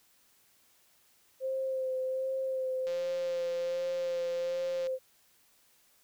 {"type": "tone with vibrato", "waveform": "sine", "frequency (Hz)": 523.3, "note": "C5", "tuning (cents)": 0, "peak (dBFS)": -30, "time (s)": [1.4, 4.99], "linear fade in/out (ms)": 50, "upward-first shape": "sine", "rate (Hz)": 1.3, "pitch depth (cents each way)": 20}
{"type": "click train", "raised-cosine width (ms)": 0.2, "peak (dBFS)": -31, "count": 349, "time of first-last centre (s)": [2.87, 4.87], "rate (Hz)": 174}
{"effects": ["white hiss -66 dBFS RMS until 6.03 s"]}